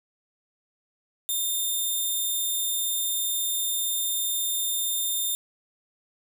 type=tone; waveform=5% pulse; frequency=3621 Hz; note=A7; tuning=49 cents sharp; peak=-17 dBFS; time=1.29-5.35 s; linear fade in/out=0 ms; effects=none